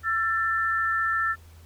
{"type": "tone pair together", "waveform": "sine", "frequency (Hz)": [1342.7, 1771], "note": ["E6", "A6"], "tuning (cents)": [31, 11], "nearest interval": "perfect fourth", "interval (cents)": 480, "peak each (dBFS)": -25, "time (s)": [0.03, 1.36], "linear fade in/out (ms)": 50, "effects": ["added 82 Hz sine -47 dBFS peak until 1.65 s", "pink hiss -57 dBFS RMS until 1.65 s"]}